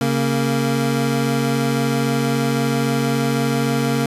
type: tone pair together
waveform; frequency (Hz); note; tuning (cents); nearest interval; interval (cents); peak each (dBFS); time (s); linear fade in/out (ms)
25% pulse; 137.53 / 231.3; C#3 / A#3; -13 / -13; major sixth; 900; -16; 0.01-4.06; 2
effects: resampled to 32000 Hz